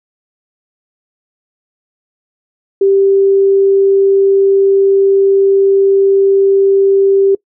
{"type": "tone", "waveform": "sine", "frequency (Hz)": 392, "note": "G4", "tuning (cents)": 0, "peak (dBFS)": -6, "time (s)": [2.81, 7.35], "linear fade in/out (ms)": 5, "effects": ["noise-tail reverb RT60 0.1 s tail -23 dB re dry"]}